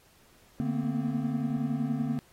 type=tone cluster; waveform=triangle; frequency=146.6 / 227.3 / 237.9 / 257.8 Hz; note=D3 / A#3 / A#3 / C4; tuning=-3 / -43 / +35 / -26 cents; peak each=-31 dBFS; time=0.6-2.19 s; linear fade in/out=0 ms; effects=pink hiss -61 dBFS RMS until 2.32 s + AAC 48 kbps

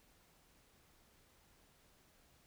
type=silence; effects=pink hiss -69 dBFS RMS until 2.46 s

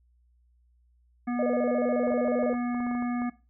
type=harmonic tone; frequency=242.9 Hz; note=B3; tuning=29 cents flat; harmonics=1 / 3 / 5 / 7 / 9; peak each=-27 / -37 / -41 / -44 / -46 dBFS; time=1.27-3.3 s; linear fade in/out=10 ms
type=tone with vibrato; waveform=sine; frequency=550 Hz; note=C#5; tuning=14 cents flat; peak=-25 dBFS; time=1.39-2.53 s; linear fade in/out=2 ms; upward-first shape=square; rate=14 Hz; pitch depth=180 cents each way
type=clicks; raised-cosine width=1 ms; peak=-29 dBFS; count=12; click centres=2.079 / 2.12 / 2.277 / 2.435 / 2.541 / 2.746 / 2.804 / 2.867 / 2.913 / 2.951 / 3.024 / 3.219 s
effects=noise-tail reverb RT60 0.3 s tail -18 dB re dry + added 60 Hz sine -61 dBFS peak until 3.49 s

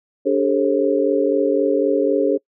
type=tone cluster; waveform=sine; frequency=289.5 / 398.8 / 442.7 / 537 Hz; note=D4 / G4 / A4 / C5; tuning=-25 / +30 / +11 / +45 cents; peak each=-20 dBFS; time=0.25-2.38 s; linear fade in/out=20 ms; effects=noise-tail reverb RT60 0.1 s tail -25 dB re dry

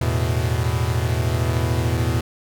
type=chord; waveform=45% pulse; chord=E suspended fourth; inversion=none; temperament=equal; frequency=82.41 / 110 / 123.47 Hz; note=E2 / A2 / B2; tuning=0 / 0 / 0 cents; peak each=-23 dBFS; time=0.01-2.21 s; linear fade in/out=5 ms; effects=none

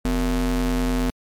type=ring-modulated tone; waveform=square; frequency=104.3 Hz; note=G#2; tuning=8 cents sharp; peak=-17 dBFS; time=0.05-1.1 s; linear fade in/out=0 ms; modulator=149 Hz; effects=MP3 96 kbps

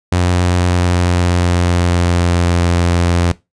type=tone with pitch glide; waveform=sawtooth; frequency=89.2 to 86.76 Hz; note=F2 to F2; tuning=+37 to -11 cents; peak=-7 dBFS; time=0.12-3.32 s; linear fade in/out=5 ms; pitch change=-48 cents; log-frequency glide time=0.51-2.61 s; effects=noise-tail reverb RT60 0.2 s tail -18 dB re dry + resampled to 22050 Hz

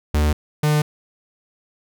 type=tone pair in turn; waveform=45% pulse; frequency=75.1 / 150.2 Hz; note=D2 / D3; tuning=+39 / +39 cents; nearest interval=octave; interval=1200 cents; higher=second; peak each=-15 dBFS; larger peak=neither; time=0.14-0.33 / 0.63-0.82 s; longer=neither; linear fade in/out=5 ms; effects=none

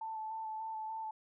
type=tone with vibrato; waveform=sine; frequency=880 Hz; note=A5; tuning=in tune; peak=-38 dBFS; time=0.01-1.11 s; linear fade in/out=5 ms; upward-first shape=square; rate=3.4 Hz; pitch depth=15 cents each way; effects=none

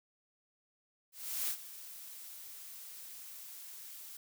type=noise with ADSR envelope; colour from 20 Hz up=blue; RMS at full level=-34 dBFS; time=1.12-4.17 s; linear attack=370 ms; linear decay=74 ms; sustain=-15 dB; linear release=4 ms; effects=none

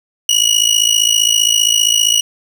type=tone with amplitude modulation; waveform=25% pulse; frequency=2910 Hz; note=F#7; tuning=29 cents flat; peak=-3 dBFS; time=0.29-2.21 s; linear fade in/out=2 ms; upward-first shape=sine; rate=55.2 Hz; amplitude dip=85%; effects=none

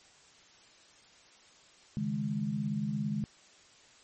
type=chord; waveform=sine; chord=C# suspended second; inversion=none; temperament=just; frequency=138.59 / 155.92 / 207.9 Hz; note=C#3 / D#3 / G#3; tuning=0 / +4 / +2 cents; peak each=-37 / -36 / -32 dBFS; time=1.97-3.24 s; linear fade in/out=0 ms; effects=white hiss -59 dBFS RMS until 4.03 s + MP3 32 kbps

